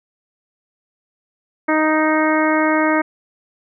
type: harmonic tone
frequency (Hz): 311.1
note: D#4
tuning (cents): 0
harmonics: 1 / 2 / 3 / 4 / 5 / 6 / 7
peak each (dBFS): -17 / -20 / -22 / -23 / -24 / -25 / -25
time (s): 1.68-3.02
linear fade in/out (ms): 10
effects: none